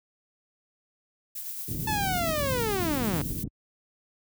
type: noise with tremolo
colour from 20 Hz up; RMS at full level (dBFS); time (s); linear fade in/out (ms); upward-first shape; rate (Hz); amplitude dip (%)
violet; -35; 1.35-3.44; 10; sine; 8.9; 35
type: low-pass noise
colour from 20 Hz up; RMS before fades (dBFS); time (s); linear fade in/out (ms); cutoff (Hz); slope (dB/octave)
pink; -31; 1.68-3.48; 5; 310; 24
type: linear sweep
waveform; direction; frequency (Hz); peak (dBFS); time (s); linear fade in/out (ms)
sawtooth; down; 880 to 130.81; -23; 1.87-3.22; 5
effects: high-pass 60 Hz 12 dB/octave